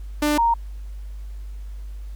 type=tone pair in turn; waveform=sawtooth / sine; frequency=297.3 / 930.3 Hz; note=D4 / A#5; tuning=+21 / -4 cents; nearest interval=octave + minor sixth; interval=1975 cents; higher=second; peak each=-14 / -15 dBFS; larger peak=first; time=0.22-0.38 / 0.38-0.54 s; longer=neither; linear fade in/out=5 ms; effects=added 50 Hz sine -31 dBFS peak until 2.15 s + pink hiss -57 dBFS RMS until 2.15 s